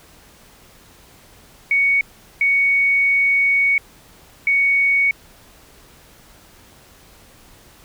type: tone bursts at uneven times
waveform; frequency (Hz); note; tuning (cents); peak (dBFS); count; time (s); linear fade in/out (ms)
sine; 2230; C#7; +10; -13; 3; 1.71-2.01 / 2.41-3.78 / 4.47-5.11; 2
effects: pink hiss -48 dBFS RMS until 7.84 s